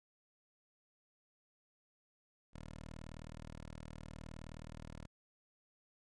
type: tone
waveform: 10% pulse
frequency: 39.26 Hz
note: D#1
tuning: 16 cents sharp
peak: -40 dBFS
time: 2.53-5.07 s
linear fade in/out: 20 ms
effects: resampled to 22050 Hz